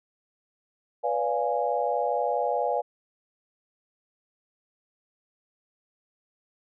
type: chord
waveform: sine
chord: B diminished seventh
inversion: none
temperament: equal with one note detuned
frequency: 493.9 / 573.9 / 698.5 / 830.6 Hz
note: B4 / D5 / F5 / Ab5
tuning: 0 / -40 / 0 / 0 cents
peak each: -29 dBFS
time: 1.03-2.82 s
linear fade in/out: 20 ms
effects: none